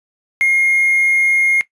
triangle tone with hard clipping, 2138 Hz, C7, 37 cents sharp, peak -11 dBFS, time 0.41-1.61 s, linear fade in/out 0 ms, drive 4 dB, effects noise-tail reverb RT60 0.1 s tail -17 dB re dry + resampled to 24000 Hz

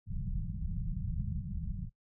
pink low-pass noise, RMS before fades -36 dBFS, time 0.06-1.9 s, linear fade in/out 50 ms, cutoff 200 Hz, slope 96 dB/octave, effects noise-tail reverb RT60 0.1 s tail -19 dB re dry

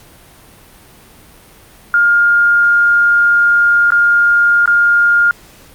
sine tone with dropouts, 1412 Hz, F6, 19 cents sharp, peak -7 dBFS, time 1.94-5.31 s, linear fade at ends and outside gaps 1 ms, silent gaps 3.905-3.92 / 4.658-4.676 s, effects pink hiss -42 dBFS RMS until 5.74 s + Opus 48 kbps

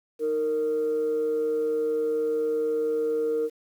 sine tone pair together, 311.1 / 462.1 Hz, D#4 / A#4, 0 / -15 cents, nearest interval perfect fifth, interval 685 cents, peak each -32 / -22 dBFS, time 0.19-3.5 s, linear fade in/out 50 ms, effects tanh soft clip ceiling -19 dBFS + 9-bit

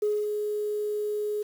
sine tone with ADSR envelope, 419.6 Hz, G#4, 18 cents sharp, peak -21 dBFS, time 0.02-1.43 s, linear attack 7 ms, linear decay 230 ms, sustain -5 dB, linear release 10 ms, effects tanh soft clip ceiling -17 dBFS + 8-bit

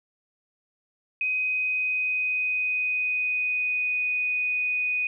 sine tone with pitch glide, 2512 to 2486 Hz, D#7 to D#7, +16 to -2 cents, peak -23 dBFS, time 1.21-5.07 s, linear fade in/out 2 ms, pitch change -18 cents, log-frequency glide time 1.35-4.01 s, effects none

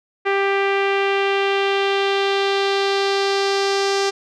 sawtooth tone with low-pass filter sweep, 394.5 Hz, G4, 11 cents sharp, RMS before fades -19 dBFS, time 0.25-4.11 s, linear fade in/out 20 ms, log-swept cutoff 2200 to 5600 Hz, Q 2.2, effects none

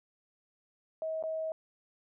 sine tone with dropouts, 638 Hz, D#5, 43 cents sharp, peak -32 dBFS, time 1.02-1.52 s, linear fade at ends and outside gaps 1 ms, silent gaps 1.226-1.237 s, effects none

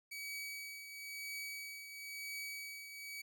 sawtooth tone with tremolo, 2274 Hz, C#7, 44 cents sharp, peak -38 dBFS, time 0.11-3.22 s, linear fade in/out 10 ms, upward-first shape triangle, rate 0.99 Hz, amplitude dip 60%, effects none

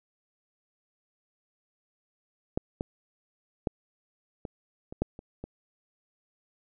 clicks, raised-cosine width 2 ms, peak -13 / -17 / -13 / -22 / -26 / -12 / -29 / -24 dBFS, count 8, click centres 2.575 / 2.809 / 3.672 / 4.452 / 4.925 / 5.02 / 5.191 / 5.44 s, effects none

